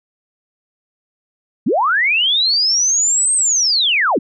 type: linear two-way sweep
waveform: sine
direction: up then down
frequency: 161.2 to 8480 to 161.2 Hz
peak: -12 dBFS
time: 1.66-4.19 s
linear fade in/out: 10 ms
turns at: 3.34 s
effects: none